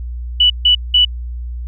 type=tone bursts at uneven times; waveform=sine; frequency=2960 Hz; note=F#7; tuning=in tune; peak=-7 dBFS; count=3; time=0.4-0.5 / 0.65-0.75 / 0.94-1.05 s; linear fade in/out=5 ms; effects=added 60 Hz sine -22 dBFS peak until 1.67 s